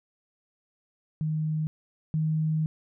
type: tone pair in turn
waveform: sine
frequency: 155.56 / 156.73 Hz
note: D#3 / D#3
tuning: 0 / +13 cents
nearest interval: unison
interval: 13 cents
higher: second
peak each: -25 / -23 dBFS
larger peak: second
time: 1.21-1.67 / 2.14-2.66 s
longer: second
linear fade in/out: 0 ms
effects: none